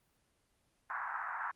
white band-pass noise, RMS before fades -39 dBFS, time 0.9-1.51 s, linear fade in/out 0 ms, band 810 to 1700 Hz, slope 48 dB/octave, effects pink hiss -75 dBFS RMS until 1.55 s + Opus 24 kbps

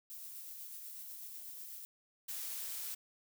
violet noise with tremolo, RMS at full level -47 dBFS, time 0.1-1.85 s, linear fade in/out 0 ms, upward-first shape sine, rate 8.1 Hz, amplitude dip 25%
blue noise, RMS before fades -42 dBFS, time 2.28-2.95 s, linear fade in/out 10 ms
effects none

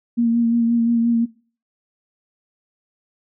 sine tone with vibrato, 233.1 Hz, A#3, in tune, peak -14 dBFS, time 0.17-1.26 s, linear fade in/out 20 ms, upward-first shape sine, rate 5.7 Hz, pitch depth 24 cents each way, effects noise-tail reverb RT60 0.4 s tail -20 dB re dry

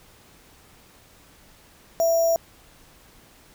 sine tone with sample-and-hold, 664 Hz, E5, 12 cents sharp, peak -17 dBFS, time 2-2.36 s, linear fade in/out 0 ms, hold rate 6300 Hz, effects pink hiss -53 dBFS RMS until 3.54 s

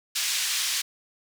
white band-pass noise, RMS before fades -27 dBFS, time 0.15-0.82 s, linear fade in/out 10 ms, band 2200 to 6700 Hz, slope 12 dB/octave, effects none

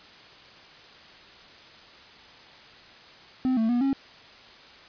triangle tone with pitch steps, 257.8 / 223.4 / 242 / 272.6 Hz, C4 / A3 / B3 / C#4, -26 / +27 / -35 / -29 cents, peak -19 dBFS, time 3.45-3.93 s, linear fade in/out 0 ms, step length 120 ms, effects white hiss -49 dBFS RMS until 4.88 s + resampled to 11025 Hz

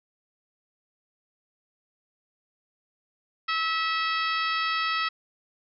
harmonic tone, 649 Hz, E5, 27 cents flat, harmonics 2 / 3 / 4 / 5 / 6 / 7 / 8, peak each -27 / -31 / -33 / -35 / -37 / -38 / -39 dBFS, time 3.48-5.09 s, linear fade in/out 10 ms, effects none

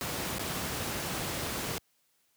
pink noise with dropouts, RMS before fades -34 dBFS, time 0.01-1.78 s, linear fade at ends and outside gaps 0 ms, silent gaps 0.384-0.394 s, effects white hiss -72 dBFS RMS until 2.36 s + high-pass 80 Hz 12 dB/octave

